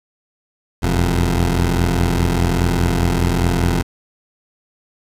15% pulse tone pair together, 41.2 / 87.31 Hz, E1 / F2, 0 / 0 cents, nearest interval octave + minor second, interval 1300 cents, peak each -11 dBFS, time 0.82-3.83 s, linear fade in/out 20 ms, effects resampled to 32000 Hz + 7-bit

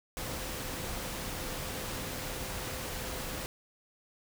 sine tone in noise, 515 Hz, C5, 28 cents flat, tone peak -48 dBFS, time 0.17-3.46 s, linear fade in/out 0 ms, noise pink, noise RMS -38 dBFS, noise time 0.17-3.46 s, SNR -13 dB, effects none

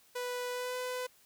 sawtooth tone with pitch glide, 493.9 to 502.2 Hz, B4 to B4, 0 to +29 cents, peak -31 dBFS, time 0.15-1.07 s, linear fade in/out 10 ms, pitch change +29 cents, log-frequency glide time 0.51-0.76 s, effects white hiss -64 dBFS RMS until 1.25 s

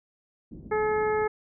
white low-pass noise, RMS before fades -43 dBFS, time 0.51-1.27 s, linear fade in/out 10 ms, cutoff 280 Hz, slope 24 dB/octave
harmonic tone, 428.2 Hz, A4, 47 cents flat, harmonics 1 / 2 / 3 / 4 / 5, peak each -24 / -30 / -34 / -36 / -38 dBFS, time 0.71-1.28 s, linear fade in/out 10 ms
effects none

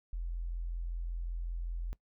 sine tone, 42.65 Hz, F1, 40 cents flat, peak -34 dBFS, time 0.13-1.93 s, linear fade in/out 0 ms, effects noise-tail reverb RT60 0.1 s tail -20 dB re dry

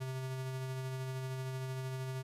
square tone with tremolo, 130.81 Hz, C3, in tune, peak -37 dBFS, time 0-2.23 s, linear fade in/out 20 ms, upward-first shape sine, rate 13 Hz, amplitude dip 25%, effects resampled to 32000 Hz

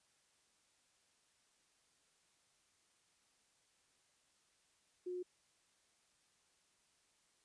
sine tone, 360.9 Hz, F#4, 43 cents flat, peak -40 dBFS, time 5.06-5.23 s, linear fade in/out 10 ms, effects white hiss -75 dBFS RMS until 7.44 s + resampled to 22050 Hz

